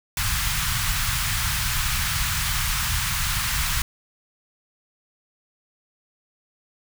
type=band-stop noise; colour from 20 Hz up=pink; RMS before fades=-24 dBFS; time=0.17-3.82 s; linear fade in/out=2 ms; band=140 to 1100 Hz; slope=24 dB/octave; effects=none